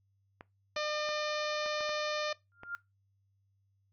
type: clicks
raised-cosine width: 0.5 ms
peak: -31 dBFS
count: 7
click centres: 0.409 / 0.763 / 1.09 / 1.661 / 1.808 / 1.893 / 2.634 s
type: harmonic tone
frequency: 603 Hz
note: D5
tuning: 46 cents sharp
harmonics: 1 / 2 / 3 / 4 / 5 / 6 / 7 / 8 / 9 / 10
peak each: -35 / -39 / -42 / -41 / -46 / -44 / -43 / -47 / -50 / -51 dBFS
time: 0.76-2.33 s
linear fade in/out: 5 ms
type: tone with exponential growth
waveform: sine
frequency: 1399 Hz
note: F6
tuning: 3 cents sharp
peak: -32 dBFS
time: 2.52-2.75 s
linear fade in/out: 0 ms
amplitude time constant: 49 ms
effects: noise-tail reverb RT60 0.2 s tail -20 dB re dry + added 98 Hz sine -70 dBFS peak until 3.92 s